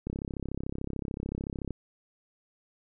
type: click train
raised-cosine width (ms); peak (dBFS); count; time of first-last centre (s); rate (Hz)
3; -21; 56; 0.07-1.707; 33.6
effects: none